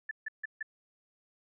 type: tone bursts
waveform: sine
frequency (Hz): 1752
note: A6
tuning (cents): -8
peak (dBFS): -33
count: 4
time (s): 0.09-0.628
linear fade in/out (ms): 5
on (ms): 22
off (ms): 150
effects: none